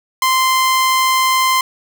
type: tone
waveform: sawtooth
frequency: 1041 Hz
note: C6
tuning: 9 cents flat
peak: -8 dBFS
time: 0.22-1.61 s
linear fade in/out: 2 ms
effects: none